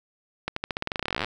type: accelerating click train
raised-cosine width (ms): 0.3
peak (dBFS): -11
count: 24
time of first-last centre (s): 0.48-1.246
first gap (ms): 84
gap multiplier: 0.9
effects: none